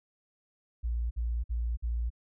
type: tone bursts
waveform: sine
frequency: 58.27 Hz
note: A#1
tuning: in tune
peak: -28 dBFS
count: 4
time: 0.83-2.103 s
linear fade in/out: 20 ms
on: 280 ms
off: 51 ms
effects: none